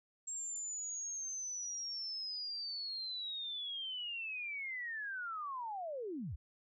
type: linear sweep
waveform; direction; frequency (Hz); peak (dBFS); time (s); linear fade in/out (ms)
sine; down; 7530 to 52.4; -39; 0.27-6.36; 10
effects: none